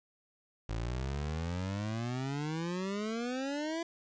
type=exponential sweep; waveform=25% pulse; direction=up; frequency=53.7 to 339.8 Hz; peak=-30 dBFS; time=0.69-3.83 s; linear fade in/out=5 ms; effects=resampled to 16000 Hz + 10-bit